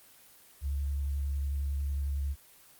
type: tone with vibrato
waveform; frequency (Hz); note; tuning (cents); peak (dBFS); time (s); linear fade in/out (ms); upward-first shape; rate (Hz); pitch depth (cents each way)
sine; 70.2; C#2; +22; -29; 0.61-2.36; 50; sine; 11; 20
effects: white hiss -57 dBFS RMS until 2.79 s + Opus 24 kbps